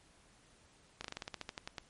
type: slowing click train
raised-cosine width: 0.2 ms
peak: -23 dBFS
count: 13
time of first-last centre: 1.01-1.782 s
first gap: 34 ms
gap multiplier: 1.11
effects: pink hiss -65 dBFS RMS until 1.89 s + MP3 48 kbps